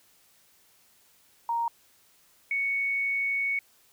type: tone pair in turn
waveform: sine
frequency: 932.3 / 2222 Hz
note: A#5 / C#7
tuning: 0 / +4 cents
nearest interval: octave + minor third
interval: 1504 cents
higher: second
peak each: -25 dBFS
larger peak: neither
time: 1.49-1.68 / 2.51-3.59 s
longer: second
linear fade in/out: 2 ms
effects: white hiss -62 dBFS RMS until 3.92 s